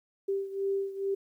sine beating tone pair, 392 / 394.3 Hz, G4 / G4, 0 / +10 cents, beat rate 2.3 Hz, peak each -30 / -34 dBFS, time 0.28-1.15 s, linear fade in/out 10 ms, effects 11-bit

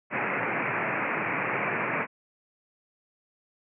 white band-pass noise, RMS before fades -29 dBFS, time 0.1-2.07 s, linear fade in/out 50 ms, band 110 to 2500 Hz, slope 96 dB/octave, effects none

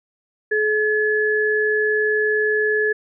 sine tone pair together, 427.2 / 1708.8 Hz, G#4 / G#6, +49 / +49 cents, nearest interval 2 octaves, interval 2400 cents, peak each -19 dBFS, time 0.51-2.93 s, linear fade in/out 10 ms, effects none

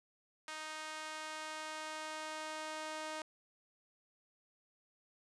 sawtooth tone with high-pass filter sweep, 311.1 Hz, D#4, in tune, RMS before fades -44 dBFS, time 0.48-3.22 s, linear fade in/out 2 ms, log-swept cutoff 1200 to 690 Hz, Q 1, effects resampled to 22050 Hz

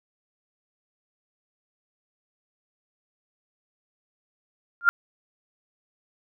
sine tone with exponential growth, 1396.9 Hz, F6, in tune, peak -8 dBFS, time 4.81-4.89 s, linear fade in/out 0 ms, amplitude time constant 17 ms, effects none

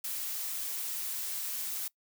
blue noise, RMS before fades -36 dBFS, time 0.04-1.88 s, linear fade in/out 5 ms, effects noise-tail reverb RT60 0.1 s tail -22 dB re dry

